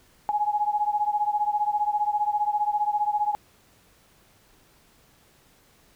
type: beating tone pair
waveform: sine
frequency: 830.6 / 845.6 Hz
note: G#5 / G#5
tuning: 0 / +31 cents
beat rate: 15 Hz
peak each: -24 / -26 dBFS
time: 0.29-3.35 s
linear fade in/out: 0 ms
effects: pink hiss -59 dBFS RMS until 5.95 s